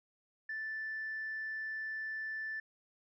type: tone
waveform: sine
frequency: 1760 Hz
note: A6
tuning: in tune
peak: -36 dBFS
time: 0.49-2.6 s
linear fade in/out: 5 ms
effects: tanh soft clip ceiling -33 dBFS